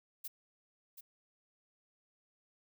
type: noise with echo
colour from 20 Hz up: violet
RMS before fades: -42 dBFS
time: 0.24-0.28 s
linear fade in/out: 10 ms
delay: 730 ms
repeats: 1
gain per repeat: -9 dB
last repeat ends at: 1.01 s
effects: none